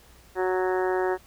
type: harmonic tone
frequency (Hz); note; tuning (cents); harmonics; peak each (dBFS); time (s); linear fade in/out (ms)
185; F#3; 0; 2 / 3 / 4 / 5 / 6 / 7 / 8 / 9 / 10; -24 / -33 / -31 / -33 / -40 / -40 / -40 / -37 / -39; 0.35-1.18; 50
effects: added 60 Hz sine -55 dBFS peak until 1.26 s + pink hiss -55 dBFS RMS until 1.26 s